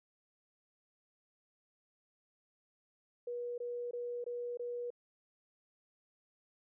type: tone bursts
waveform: sine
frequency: 482.9 Hz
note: B4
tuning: 39 cents flat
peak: -37 dBFS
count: 5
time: 3.27-4.904 s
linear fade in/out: 5 ms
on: 310 ms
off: 21 ms
effects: none